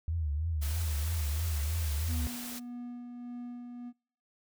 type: tone with vibrato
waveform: sine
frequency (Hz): 77.78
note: D#2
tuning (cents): 0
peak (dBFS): -29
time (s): 0.08-2.27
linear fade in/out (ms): 0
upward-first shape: triangle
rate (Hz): 3.1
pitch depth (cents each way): 160
type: noise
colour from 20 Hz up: white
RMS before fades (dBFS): -42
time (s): 0.61-2.6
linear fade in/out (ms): 20
type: tone with tremolo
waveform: triangle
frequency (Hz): 242.7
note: B3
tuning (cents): -30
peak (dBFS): -36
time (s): 2.07-3.93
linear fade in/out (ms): 50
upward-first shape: sine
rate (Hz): 1.7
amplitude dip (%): 35
effects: noise-tail reverb RT60 0.5 s tail -26 dB re dry